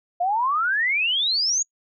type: exponential sweep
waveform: sine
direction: up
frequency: 685 to 6840 Hz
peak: -19 dBFS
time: 0.2-1.63 s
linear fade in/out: 10 ms
effects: noise-tail reverb RT60 0.1 s tail -26 dB re dry